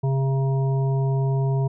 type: harmonic tone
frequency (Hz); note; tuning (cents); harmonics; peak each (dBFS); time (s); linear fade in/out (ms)
134.9; C#3; -47; 1 / 3 / 5 / 7; -19 / -30 / -35 / -36; 0.03-1.68; 10
effects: none